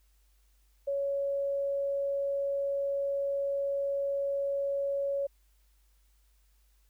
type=tone; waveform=sine; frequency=558 Hz; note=C#5; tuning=11 cents sharp; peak=-28 dBFS; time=0.87-5.27 s; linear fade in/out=10 ms; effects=added 50 Hz sine -63 dBFS peak until 6.89 s + white hiss -73 dBFS RMS until 6.89 s